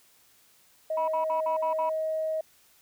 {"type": "tone", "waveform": "sine", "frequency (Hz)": 632, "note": "D#5", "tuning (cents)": 27, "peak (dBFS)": -26, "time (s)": [0.9, 2.41], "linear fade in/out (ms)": 5}
{"type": "tone bursts", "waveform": "sine", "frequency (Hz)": 972, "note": "B5", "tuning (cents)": -28, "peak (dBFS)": -25, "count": 6, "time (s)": [0.97, 1.895], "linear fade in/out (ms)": 5, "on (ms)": 110, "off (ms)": 53}
{"effects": ["tanh soft clip ceiling -19 dBFS", "white hiss -61 dBFS RMS until 2.81 s"]}